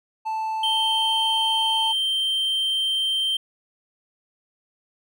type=tone with pitch glide; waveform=triangle; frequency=880 to 887.7 Hz; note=A5 to A5; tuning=0 to +15 cents; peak=-22 dBFS; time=0.25-1.93 s; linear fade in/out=20 ms; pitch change=+15 cents; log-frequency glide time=0.6-1.16 s
type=tone; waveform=triangle; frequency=3136 Hz; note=G7; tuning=in tune; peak=-19 dBFS; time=0.63-3.37 s; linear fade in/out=5 ms
effects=none